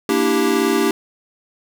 square chord, E half-diminished seventh, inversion second, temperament equal, 233.1 / 293.7 / 329.6 / 392 Hz, Bb3 / D4 / E4 / G4, 0 / 0 / 0 / 0 cents, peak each -23 / -21 / -23 / -19 dBFS, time 0.09-0.91 s, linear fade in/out 2 ms, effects none

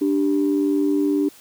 sine tone pair together, 293.7 / 392 Hz, D4 / G4, 0 / 0 cents, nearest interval perfect fourth, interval 500 cents, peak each -17 / -22 dBFS, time 0.01-1.29 s, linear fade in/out 10 ms, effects tanh soft clip ceiling -10 dBFS + white hiss -48 dBFS RMS until 1.4 s

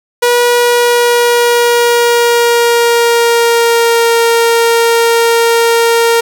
sawtooth tone with pitch glide, 483.2 to 463.8 Hz, B4 to A#4, -38 to -9 cents, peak -3 dBFS, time 0.22-6.21 s, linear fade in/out 10 ms, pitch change -71 cents, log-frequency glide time 0.44-4.17 s, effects none

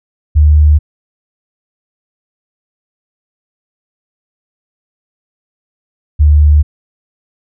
sine tone pair in turn, 75.2 / 74.47 Hz, D2 / D2, +42 / +25 cents, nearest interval unison, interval 17 cents, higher first, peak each -3 dBFS, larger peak neither, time 0.35-0.79 / 6.19-6.63 s, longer neither, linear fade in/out 20 ms, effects none

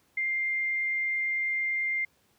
sine tone, 2103 Hz, C7, 8 cents sharp, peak -26 dBFS, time 0.17-2.05 s, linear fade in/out 5 ms, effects pink hiss -67 dBFS RMS until 2.38 s + high-pass 80 Hz 12 dB/octave

